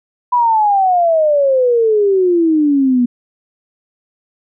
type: exponential sweep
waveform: sine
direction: down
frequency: 995 to 239.3 Hz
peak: -9 dBFS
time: 0.32-3.06 s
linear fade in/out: 10 ms
effects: none